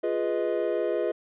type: chord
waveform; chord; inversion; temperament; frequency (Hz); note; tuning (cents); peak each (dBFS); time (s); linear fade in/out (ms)
triangle; F half-diminished seventh; none; equal with one note detuned; 349.2 / 415.3 / 493.9 / 626.9; F4 / Ab4 / Cb5 / Eb5; 0 / 0 / 0 / +13; -28; 0.03-1.12; 10
effects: resampled to 8000 Hz